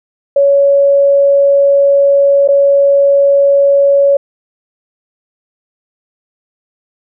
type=tone with dropouts; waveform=sine; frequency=560 Hz; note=C#5; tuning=18 cents sharp; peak=-5 dBFS; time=0.36-4.17 s; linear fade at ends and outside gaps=5 ms; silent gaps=2.477-2.486 s; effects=none